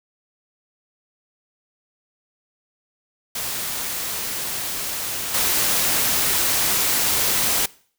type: noise with level steps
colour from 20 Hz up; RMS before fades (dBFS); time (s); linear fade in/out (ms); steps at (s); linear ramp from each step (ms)
white; -27 / -20; 3.35-7.66; 5; 5.34; 5
effects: noise-tail reverb RT60 0.5 s tail -22 dB re dry